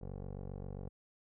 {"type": "tone with low-pass filter", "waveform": "15% pulse", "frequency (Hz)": 47.49, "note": "F#1", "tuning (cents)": 46, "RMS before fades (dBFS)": -44, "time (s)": [0.01, 0.89], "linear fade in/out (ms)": 10, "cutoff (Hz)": 580, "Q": 1.3, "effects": []}